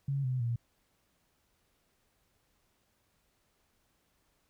sine tone with pitch steps, 138.59 / 127.82 / 117.89 Hz, C#3 / C3 / A#2, 0 / -40 / +20 cents, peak -29 dBFS, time 0.08-0.56 s, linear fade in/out 5 ms, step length 160 ms, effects pink hiss -74 dBFS RMS until 4.49 s

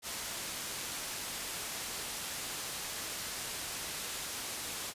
white low-pass noise, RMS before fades -40 dBFS, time 0.02-4.94 s, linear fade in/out 50 ms, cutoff 10000 Hz, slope 12 dB/octave, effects resampled to 32000 Hz

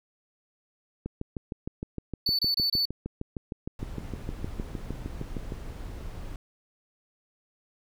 click train, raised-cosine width 3 ms, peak -20 dBFS, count 30, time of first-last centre 1.06-5.522 s, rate 6.5 Hz
triangle tone bursts, 4489 Hz, C#8, 21 cents sharp, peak -22 dBFS, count 4, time 2.26-2.855 s, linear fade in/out 5 ms, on 130 ms, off 25 ms
brown noise, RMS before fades -38 dBFS, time 3.79-6.36 s, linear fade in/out 2 ms
effects none

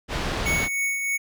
pink low-pass noise, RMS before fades -27 dBFS, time 0.08-0.69 s, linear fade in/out 50 ms, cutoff 4400 Hz, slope 12 dB/octave
square tone with tremolo, 2221 Hz, C#7, 3 cents sharp, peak -22 dBFS, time 0.45-1.18 s, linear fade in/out 20 ms, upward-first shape triangle, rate 3.2 Hz, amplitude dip 45%
effects none

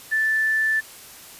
sine tone with quantisation, 1760 Hz, A6, in tune, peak -18 dBFS, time 0.11-0.81 s, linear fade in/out 20 ms, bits 8, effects white hiss -43 dBFS RMS until 1.39 s + resampled to 32000 Hz

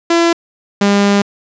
sawtooth tone pair in turn, 337.5 / 201.5 Hz, E4 / G3, +41 / +48 cents, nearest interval major sixth, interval 893 cents, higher first, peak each -5 dBFS, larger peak neither, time 0.1-0.33 / 0.81-1.22 s, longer second, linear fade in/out 5 ms, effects resampled to 16000 Hz + 7-bit

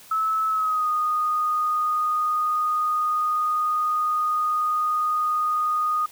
sine tone with pitch glide, 1300 to 1234.9 Hz, E6 to D#6, -24 to -13 cents, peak -20 dBFS, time 0.11-6.06 s, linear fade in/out 5 ms, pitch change -89 cents, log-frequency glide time 0.49-0.88 s, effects white hiss -48 dBFS RMS until 6.11 s

